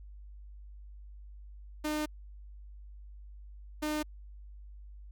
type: tone bursts at uneven times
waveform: sawtooth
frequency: 303.6 Hz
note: D#4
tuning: 42 cents flat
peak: -27 dBFS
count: 2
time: 1.84-2.06 / 3.82-4.03 s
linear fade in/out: 10 ms
effects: added 50 Hz sine -46 dBFS peak until 5.11 s